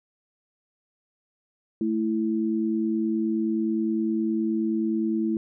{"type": "tone pair together", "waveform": "sine", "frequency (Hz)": [220, 329.6], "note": ["A3", "E4"], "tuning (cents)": [0, 0], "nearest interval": "perfect fifth", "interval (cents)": 700, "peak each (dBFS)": [-25, -25], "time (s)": [1.81, 5.37], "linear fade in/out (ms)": 2, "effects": []}